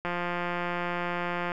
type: click train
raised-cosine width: 0.5 ms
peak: -16 dBFS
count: 258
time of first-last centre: 0.05-1.519 s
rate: 175 Hz
effects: none